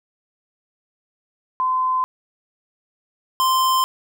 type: tone pair in turn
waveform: sine / square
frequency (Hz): 1027 / 1041.3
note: C6 / C6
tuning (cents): -33 / -9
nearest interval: unison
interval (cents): 24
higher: second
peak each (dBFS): -17 / -16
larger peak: second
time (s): 1.6-2.04 / 3.4-3.84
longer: neither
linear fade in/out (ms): 0
effects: none

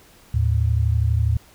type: tone pair together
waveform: sine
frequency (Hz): 77.78 / 110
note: D#2 / A2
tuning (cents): 0 / 0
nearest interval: tritone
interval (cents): 600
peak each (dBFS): -19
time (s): 0.34-1.37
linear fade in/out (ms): 5
effects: pink hiss -51 dBFS RMS until 1.54 s

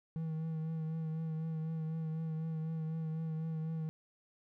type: tone with vibrato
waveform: triangle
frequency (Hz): 160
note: D#3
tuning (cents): +49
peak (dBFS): -33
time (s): 0.16-3.89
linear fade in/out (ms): 0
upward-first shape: triangle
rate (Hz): 4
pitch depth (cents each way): 32
effects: none

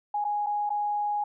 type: tone with dropouts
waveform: sine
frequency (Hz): 829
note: G#5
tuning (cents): -3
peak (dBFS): -25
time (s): 0.14-1.24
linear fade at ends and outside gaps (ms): 5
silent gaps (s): 0.243-0.249 / 0.463-0.467 / 0.694-0.702
effects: none

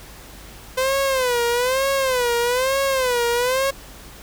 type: tone with vibrato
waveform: sawtooth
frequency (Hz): 509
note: C5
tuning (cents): -48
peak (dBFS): -14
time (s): 0.77-3.71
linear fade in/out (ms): 10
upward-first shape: sine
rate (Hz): 1.1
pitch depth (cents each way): 130
effects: added 50 Hz sine -43 dBFS peak until 4.22 s + pink hiss -42 dBFS RMS until 4.22 s

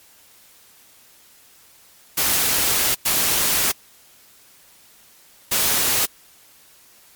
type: noise bursts at uneven times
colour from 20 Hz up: white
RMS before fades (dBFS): -19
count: 3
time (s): 2.17-2.95 / 3.05-3.72 / 5.51-6.06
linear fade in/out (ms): 10
effects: white hiss -51 dBFS RMS until 7.15 s + MP3 96 kbps

